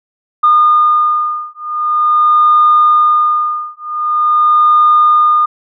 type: beating tone pair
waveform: sine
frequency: 1218 / 1218.45 Hz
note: D#6 / D#6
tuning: -37 / -37 cents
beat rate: 0.45 Hz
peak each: -10 dBFS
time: 0.43-5.46 s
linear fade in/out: 10 ms
effects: tanh soft clip ceiling 0 dBFS